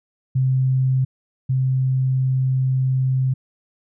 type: tone pair in turn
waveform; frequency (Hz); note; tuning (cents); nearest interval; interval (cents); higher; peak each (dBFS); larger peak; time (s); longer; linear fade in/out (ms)
sine; 130.7 / 130.7; C3 / C3; -1 / -1; unison; 0; neither; -15 / -16; first; 0.35-1.05 / 1.49-3.34; second; 10
effects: none